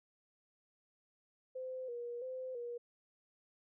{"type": "tone with vibrato", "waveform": "sine", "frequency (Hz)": 496.1, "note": "B4", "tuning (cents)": 8, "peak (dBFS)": -40, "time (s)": [1.55, 2.78], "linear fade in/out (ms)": 10, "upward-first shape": "square", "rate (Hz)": 1.5, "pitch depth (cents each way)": 64, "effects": []}